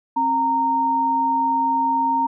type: tone pair together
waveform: sine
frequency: 267.8 / 924.5 Hz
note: C4 / A#5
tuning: +40 / -15 cents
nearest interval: octave + major sixth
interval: 2145 cents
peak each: -26 / -17 dBFS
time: 0.16-2.27 s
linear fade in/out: 10 ms
effects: none